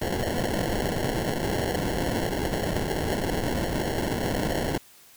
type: noise with sample-and-hold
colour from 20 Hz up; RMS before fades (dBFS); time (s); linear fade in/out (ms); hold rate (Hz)
blue; -27; 0.01-4.78; 10; 1225
effects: white hiss -53 dBFS RMS until 5.16 s